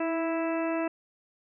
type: harmonic tone with a mistuned harmonic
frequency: 329.6 Hz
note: E4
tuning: in tune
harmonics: 1 / 2 / 3 / 4 / 5 / 6 / 7 / 8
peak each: -29 / -31 / -38 / -40 / -43 / -44 / -49 / -41 dBFS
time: 0-0.88 s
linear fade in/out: 5 ms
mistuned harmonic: 1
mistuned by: -21 cents
effects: none